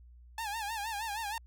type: tone with vibrato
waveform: sawtooth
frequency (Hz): 860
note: A5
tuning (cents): -40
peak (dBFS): -31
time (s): 0.38-1.38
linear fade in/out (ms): 2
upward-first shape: sine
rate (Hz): 6.4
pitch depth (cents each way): 120
effects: added 60 Hz sine -52 dBFS peak until 1.46 s